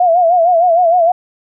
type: tone with vibrato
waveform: sine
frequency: 692 Hz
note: F5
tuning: 16 cents flat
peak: -7 dBFS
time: 0-1.12 s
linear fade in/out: 5 ms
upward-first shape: sine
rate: 6.5 Hz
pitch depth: 97 cents each way
effects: none